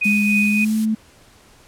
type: tone with tremolo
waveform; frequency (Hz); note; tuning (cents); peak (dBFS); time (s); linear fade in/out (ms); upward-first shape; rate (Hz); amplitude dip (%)
sine; 2489; D#7; 0; -15; 0.01-0.65; 10; triangle; 3.4; 45
type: noise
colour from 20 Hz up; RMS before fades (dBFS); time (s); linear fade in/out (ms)
blue; -32; 0.03-0.86; 20
type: tone with pitch glide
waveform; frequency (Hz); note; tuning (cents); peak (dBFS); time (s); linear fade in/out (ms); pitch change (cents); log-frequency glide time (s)
sine; 207.5 to 218.6; G#3 to A3; -1 to -11; -16; 0.05-0.95; 10; +90; 0.46-0.75
effects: pink hiss -50 dBFS RMS until 1.67 s + low-pass 11000 Hz 12 dB/octave